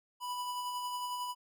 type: tone with tremolo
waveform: square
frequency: 987.8 Hz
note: B5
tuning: in tune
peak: -35 dBFS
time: 0.2-1.35 s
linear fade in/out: 50 ms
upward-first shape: sine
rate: 11 Hz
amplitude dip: 30%
effects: none